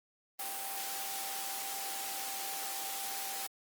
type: tone in noise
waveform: sine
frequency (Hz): 784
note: G5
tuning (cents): 0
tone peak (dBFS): -44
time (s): 0.39-3.47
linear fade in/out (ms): 5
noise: white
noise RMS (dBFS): -39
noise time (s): 0.39-3.47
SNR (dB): -8
effects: high-pass 300 Hz 12 dB/octave + Opus 32 kbps